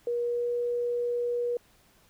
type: tone with pitch glide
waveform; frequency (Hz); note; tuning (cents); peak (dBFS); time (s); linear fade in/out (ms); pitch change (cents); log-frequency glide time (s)
sine; 477.8 to 481.4; A#4 to B4; +43 to -44; -26; 0.07-1.57; 2; +13; 0.22-0.52
effects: pink hiss -62 dBFS RMS until 2.09 s